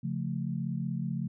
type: chord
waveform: sine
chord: Db augmented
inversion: none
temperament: equal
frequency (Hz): 138.59 / 174.61 / 220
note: Db3 / F3 / A3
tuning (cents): 0 / 0 / 0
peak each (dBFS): -34 / -34 / -36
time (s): 0.03-1.28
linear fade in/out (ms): 10
effects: none